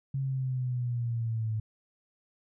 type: exponential sweep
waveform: sine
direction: down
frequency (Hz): 136.9 to 108.3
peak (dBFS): -28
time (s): 0.14-1.6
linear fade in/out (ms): 5
effects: none